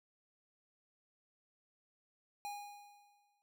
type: tone with exponential decay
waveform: square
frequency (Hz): 819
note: G#5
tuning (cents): -24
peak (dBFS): -40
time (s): 2.45-3.42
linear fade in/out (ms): 0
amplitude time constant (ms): 210
effects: noise-tail reverb RT60 0.1 s tail -19 dB re dry